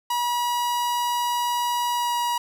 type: tone with pitch glide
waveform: 45% pulse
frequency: 966 to 960.4 Hz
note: B5 to B5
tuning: -39 to -49 cents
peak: -22 dBFS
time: 0.1-2.38 s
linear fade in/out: 5 ms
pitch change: -10 cents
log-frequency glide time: 1.93-2.13 s
effects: none